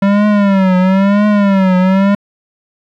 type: tone with vibrato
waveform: square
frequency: 195.9 Hz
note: G3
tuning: 1 cent flat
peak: -8 dBFS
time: 0.02-2.15 s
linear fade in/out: 5 ms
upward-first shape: triangle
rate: 1 Hz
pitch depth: 130 cents each way
effects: low-pass 2000 Hz 12 dB/octave + 8-bit